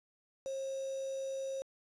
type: tone with quantisation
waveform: sine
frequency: 537 Hz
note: C5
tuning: 45 cents sharp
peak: -36 dBFS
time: 0.46-1.62 s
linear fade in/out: 0 ms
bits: 8
effects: resampled to 22050 Hz